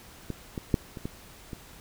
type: clicks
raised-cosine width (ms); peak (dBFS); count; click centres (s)
3; -19 / -19 / -8 / -25 / -19 / -23; 6; 0.303 / 0.578 / 0.742 / 0.972 / 1.055 / 1.532
effects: pink hiss -50 dBFS RMS until 1.8 s